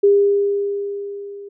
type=tone with level ramp; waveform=sine; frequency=402.8 Hz; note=G4; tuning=47 cents sharp; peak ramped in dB=-8 to -32 dBFS; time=0.03-1.49 s; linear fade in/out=10 ms; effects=none